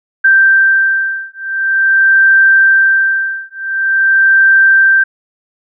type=beating tone pair; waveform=sine; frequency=1568 / 1568.46 Hz; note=G6 / G6; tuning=0 / +1 cents; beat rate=0.46 Hz; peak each=-10 dBFS; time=0.24-5.04 s; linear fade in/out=10 ms; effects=none